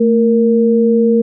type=tone pair together; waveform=sine; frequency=223.7 / 466.2 Hz; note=A3 / A#4; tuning=+29 / 0 cents; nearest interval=octave + minor second; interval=1271 cents; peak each=-11 dBFS; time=0-1.22 s; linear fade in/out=10 ms; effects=none